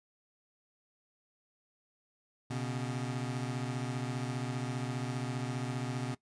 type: beating tone pair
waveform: 25% pulse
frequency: 123.47 / 138.47 Hz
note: B2 / C#3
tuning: 0 / -2 cents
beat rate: 15 Hz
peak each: -32 / -35 dBFS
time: 2.5-6.15 s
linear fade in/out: 10 ms
effects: noise-tail reverb RT60 0.1 s tail -18 dB re dry + resampled to 22050 Hz